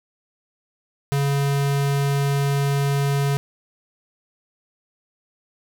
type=tone; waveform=square; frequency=140.4 Hz; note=C#3; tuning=22 cents sharp; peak=-19 dBFS; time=1.12-3.37 s; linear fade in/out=0 ms; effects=none